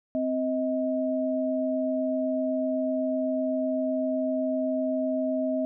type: tone pair together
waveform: sine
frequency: 260.1 / 632 Hz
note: C4 / D#5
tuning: -10 / +27 cents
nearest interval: octave + minor third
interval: 1537 cents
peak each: -27 dBFS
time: 0.15-5.65 s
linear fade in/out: 0 ms
effects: none